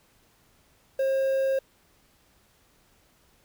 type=tone with quantisation; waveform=triangle; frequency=536 Hz; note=C5; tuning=42 cents sharp; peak=-20 dBFS; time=0.99-1.59 s; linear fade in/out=5 ms; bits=8; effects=pink hiss -63 dBFS RMS until 3.44 s